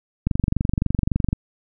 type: click train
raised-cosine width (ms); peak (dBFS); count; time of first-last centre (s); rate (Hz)
5; -7; 26; 0.27-1.329; 23.6
effects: none